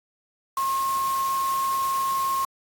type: tone in noise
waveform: sine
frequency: 1076 Hz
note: C6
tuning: 48 cents sharp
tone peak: -22 dBFS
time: 0.57-2.45 s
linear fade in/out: 2 ms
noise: white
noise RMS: -36 dBFS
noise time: 0.57-2.45 s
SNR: +11 dB
effects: AAC 64 kbps